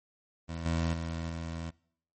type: tone with level steps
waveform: 20% pulse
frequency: 82.7 Hz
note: E2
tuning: 6 cents sharp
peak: -31 / -23 / -29 / -31 dBFS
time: 0.48-1.71 s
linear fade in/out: 20 ms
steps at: 0.65 / 0.93 / 1.29 s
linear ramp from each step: 10 ms
effects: noise-tail reverb RT60 0.6 s tail -23 dB re dry + MP3 32 kbps